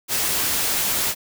white noise, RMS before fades -22 dBFS, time 0.08-1.15 s, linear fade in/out 50 ms, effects none

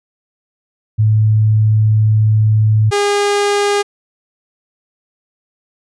sine / sawtooth tone pair in turn, 108.2 / 407.4 Hz, A2 / G#4, -29 / -33 cents, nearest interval octave + major seventh, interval 2296 cents, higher second, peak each -8 dBFS, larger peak neither, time 0.98-2.91 / 2.91-3.83 s, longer first, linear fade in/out 20 ms, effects resampled to 22050 Hz

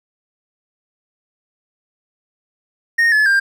triangle tone with pitch steps, 1852 / 1718 / 1593.7 Hz, A#6 / A6 / G6, -12 / -42 / +28 cents, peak -9 dBFS, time 2.98-3.4 s, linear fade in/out 10 ms, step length 140 ms, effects none

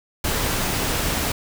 pink noise, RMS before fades -23 dBFS, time 0.24-1.32 s, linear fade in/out 5 ms, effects none

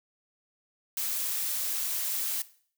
blue noise, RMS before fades -31 dBFS, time 0.97-2.42 s, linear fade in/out 2 ms, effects noise-tail reverb RT60 0.5 s tail -17 dB re dry

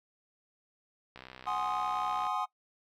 click train, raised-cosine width 0.3 ms, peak -30 dBFS, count 72, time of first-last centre 1.16-2.268 s, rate 64.1 Hz
triangle chord, Ab dominant seventh, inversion third, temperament equal, 740 / 830.6 / 1046.5 / 1244.5 Hz, Gb5 / Ab5 / C6 / Eb6, 0 / 0 / 0 / 0 cents, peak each -34 dBFS, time 1.46-2.46 s, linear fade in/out 20 ms
effects noise-tail reverb RT60 0.1 s tail -20 dB re dry

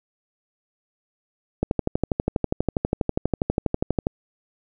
click train, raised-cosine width 2 ms, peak -7 dBFS, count 31, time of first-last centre 1.63-4.069 s, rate 12.3 Hz, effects none

